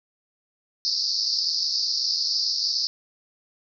white band-pass noise, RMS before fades -25 dBFS, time 0.85-2.87 s, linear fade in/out 0 ms, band 4400 to 5300 Hz, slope 96 dB/octave, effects none

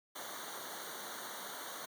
pink noise with comb filter, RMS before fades -45 dBFS, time 0.15-1.86 s, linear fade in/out 10 ms, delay 0.39 ms, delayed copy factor -0.95, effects high-pass 200 Hz 12 dB/octave

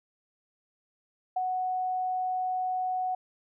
sine tone with ADSR envelope, 740 Hz, F#5, in tune, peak -24 dBFS, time 1.36-3.15 s, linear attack 8 ms, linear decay 26 ms, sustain -3 dB, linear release 5 ms, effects none

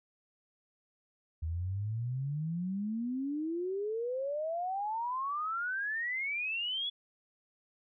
sine exponential sweep, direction up, 77.78 to 3431 Hz, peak -32 dBFS, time 1.42-6.9 s, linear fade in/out 10 ms, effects none

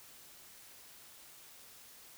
silence, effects white hiss -56 dBFS RMS until 2.17 s

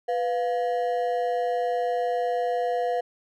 triangle ring-modulated tone, 599 Hz, D5, 34 cents sharp, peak -18 dBFS, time 0.08-3.01 s, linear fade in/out 10 ms, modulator 104 Hz, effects none

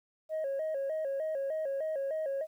sine tone with vibrato, 587.3 Hz, D5, in tune, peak -29 dBFS, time 0.29-2.47 s, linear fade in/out 50 ms, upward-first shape square, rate 3.3 Hz, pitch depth 120 cents each way, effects tanh soft clip ceiling -29 dBFS + 11-bit

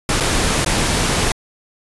pink noise with dropouts, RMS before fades -17 dBFS, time 0.09-1.32 s, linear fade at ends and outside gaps 2 ms, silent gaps 0.202-0.206 / 0.647-0.661 s, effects resampled to 24000 Hz

